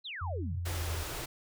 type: exponential sweep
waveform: sine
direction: down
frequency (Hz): 4241 to 91.8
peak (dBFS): -38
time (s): 0.04-0.6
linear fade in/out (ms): 20
type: tone with pitch glide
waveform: sine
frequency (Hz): 87.31 to 83.08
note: F2 to E2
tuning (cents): 0 to +14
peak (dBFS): -33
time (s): 0.21-1.04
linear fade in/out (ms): 10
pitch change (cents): -86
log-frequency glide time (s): 0.74-0.79
type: band-stop noise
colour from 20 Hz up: pink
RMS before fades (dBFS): -39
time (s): 0.65-1.26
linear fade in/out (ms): 10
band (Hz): 160 to 280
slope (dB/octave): 96
effects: none